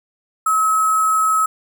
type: tone with sample-and-hold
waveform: sine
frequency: 1286 Hz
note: E6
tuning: 43 cents flat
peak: -13 dBFS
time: 0.46-1.46 s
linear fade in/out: 5 ms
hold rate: 8820 Hz
effects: none